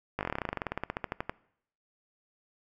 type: slowing click train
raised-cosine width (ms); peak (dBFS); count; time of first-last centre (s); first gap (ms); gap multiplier
0.5; -16; 25; 0.19-1.295; 19; 1.07
effects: noise-tail reverb RT60 0.7 s tail -22 dB re dry